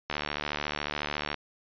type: click train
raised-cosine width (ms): 0.3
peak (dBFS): -14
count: 93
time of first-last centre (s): 0.1-1.343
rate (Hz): 74
effects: resampled to 11025 Hz